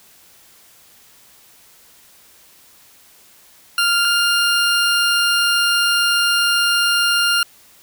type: tone pair in turn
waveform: 20% pulse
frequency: 1396.9 / 1403 Hz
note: F6 / F6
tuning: 0 / +8 cents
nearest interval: unison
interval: 8 cents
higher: second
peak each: -9 dBFS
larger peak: neither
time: 3.78-4.05 / 4.05-7.43 s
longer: second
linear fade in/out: 2 ms
effects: white hiss -49 dBFS RMS until 7.82 s